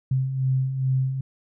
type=beating tone pair; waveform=sine; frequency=129.6 / 132 Hz; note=C3 / C3; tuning=-16 / +16 cents; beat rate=2.4 Hz; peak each=-29 / -21 dBFS; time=0.11-1.21 s; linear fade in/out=5 ms; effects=none